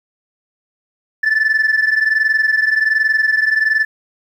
sine tone pair together, 1745 / 1766.3 Hz, A6 / A6, -15 / +6 cents, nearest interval unison, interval 21 cents, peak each -12 / -14 dBFS, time 1.23-3.85 s, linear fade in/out 10 ms, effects tanh soft clip ceiling -9 dBFS + 8-bit

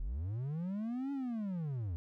triangle linear two-way sweep, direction up then down, 34.65 to 283.8 to 77.8 Hz, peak -33 dBFS, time 0-1.96 s, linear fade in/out 0 ms, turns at 1.12 s, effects none

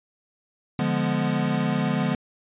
square chord, D diminished seventh, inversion none, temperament equal, 146.83 / 174.61 / 207.7 / 246.9 Hz, D3 / F3 / Ab3 / Cb4, 0 / 0 / 0 / 0 cents, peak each -28 dBFS, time 0.79-2.15 s, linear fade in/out 2 ms, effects resampled to 8000 Hz

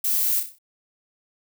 violet noise with echo, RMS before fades -23 dBFS, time 0.04-0.4 s, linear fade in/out 5 ms, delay 31 ms, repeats 6, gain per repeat -6 dB, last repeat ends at 0.586 s, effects none

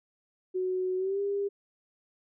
sine tone with pitch glide, 370 to 401.2 Hz, F#4 to G4, 0 to +40 cents, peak -27 dBFS, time 0.54-1.49 s, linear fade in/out 20 ms, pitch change +140 cents, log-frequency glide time 0.97-1.2 s, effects none

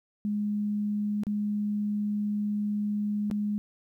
sine tone with dropouts, 207.8 Hz, G#3, 1 cent sharp, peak -26 dBFS, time 0.25-3.58 s, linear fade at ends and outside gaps 0 ms, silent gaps 1.235-1.268 / 3.301-3.312 s, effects 11-bit

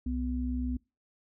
sine tone pair together, 64.6 / 249.9 Hz, C2 / B3, -21 / +21 cents, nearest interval octave + major seventh, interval 2342 cents, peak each -32 / -32 dBFS, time 0.06-0.77 s, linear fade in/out 5 ms, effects noise-tail reverb RT60 0.3 s tail -26 dB re dry

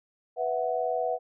sine chord, B suspended fourth, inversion none, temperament equal, 493.9 / 659.3 / 740 Hz, B4 / E5 / F#5, 0 / 0 / 0 cents, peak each -30 dBFS, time 0.36-1.19 s, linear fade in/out 50 ms, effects none

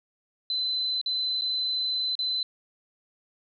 sine tone with dropouts, 4037 Hz, B7, 37 cents sharp, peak -25 dBFS, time 0.5-2.43 s, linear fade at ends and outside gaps 2 ms, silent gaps 1.014-1.06 / 1.412-1.419 / 2.153-2.19 s, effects none

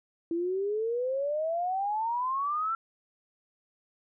sine exponential sweep, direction up, 329.6 to 1357 Hz, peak -27 dBFS, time 0.31-2.75 s, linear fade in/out 2 ms, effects none

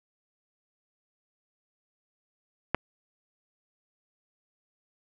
clicks, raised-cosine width 0.5 ms, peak -8 / -29 dBFS, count 2, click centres 2.746 / 2.749 s, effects none

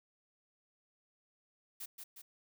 blue noise with echo, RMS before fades -44 dBFS, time 1.8-1.86 s, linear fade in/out 10 ms, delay 180 ms, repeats 2, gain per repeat -4 dB, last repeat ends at 2.22 s, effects none

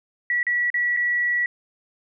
sine tone with dropouts, 1939 Hz, B6, 32 cents flat, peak -19 dBFS, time 0.3-1.46 s, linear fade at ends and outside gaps 2 ms, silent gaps 0.43-0.467 / 0.702-0.742 / 0.966-0.971 s, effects none

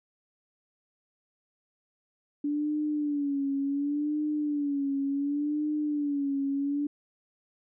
sine tone with vibrato, 288.7 Hz, D4, 30 cents flat, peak -26 dBFS, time 2.44-6.87 s, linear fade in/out 5 ms, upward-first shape sine, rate 0.69 Hz, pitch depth 76 cents each way, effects none

